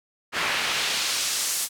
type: noise with band-pass filter sweep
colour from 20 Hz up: pink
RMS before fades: -26 dBFS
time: 0.32-1.69 s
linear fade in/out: 50 ms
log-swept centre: 1700 to 9900 Hz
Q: 0.91
effects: none